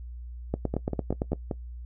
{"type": "two click trains", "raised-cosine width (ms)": 2, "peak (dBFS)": [-13, -15], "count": [8, 5], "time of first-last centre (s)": [[0.54, 1.332], [0.74, 1.512]], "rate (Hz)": [8.84, 5.18], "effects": ["noise-tail reverb RT60 0.1 s tail -20 dB re dry", "added 60 Hz sine -37 dBFS peak until 1.85 s"]}